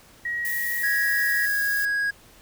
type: tone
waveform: sine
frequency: 1900 Hz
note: A#6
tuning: 33 cents sharp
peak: -25 dBFS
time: 0.25-1.46 s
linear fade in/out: 5 ms
type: noise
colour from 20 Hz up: violet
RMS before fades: -32 dBFS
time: 0.45-1.85 s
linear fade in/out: 0 ms
type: tone with pitch glide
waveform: triangle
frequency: 1661.2 to 1649.7 Hz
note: G#6 to G#6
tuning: 0 to -12 cents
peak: -20 dBFS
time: 0.83-2.11 s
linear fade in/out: 10 ms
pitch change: -12 cents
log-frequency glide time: 1.4-1.61 s
effects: pink hiss -52 dBFS RMS until 2.41 s